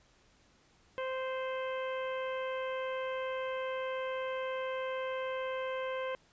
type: harmonic tone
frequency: 521 Hz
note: C5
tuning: 7 cents flat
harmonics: 1 / 2 / 3 / 4 / 5 / 6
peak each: -35 / -41 / -45 / -47 / -49 / -51 dBFS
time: 0.98-6.15 s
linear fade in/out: 0 ms
effects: pink hiss -66 dBFS RMS until 6.32 s + resampled to 16000 Hz